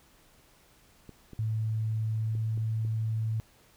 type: clicks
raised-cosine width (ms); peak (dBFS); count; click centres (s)
3; -32; 5; 1.093 / 1.333 / 2.352 / 2.576 / 2.85
type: tone with pitch glide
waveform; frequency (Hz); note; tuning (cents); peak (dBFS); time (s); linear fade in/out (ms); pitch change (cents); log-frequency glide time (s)
sine; 110 to 110.89; A2 to A2; 0 to +14; -27; 1.39-3.4; 0; +14; 2.13-2.4
effects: pink hiss -61 dBFS RMS until 3.76 s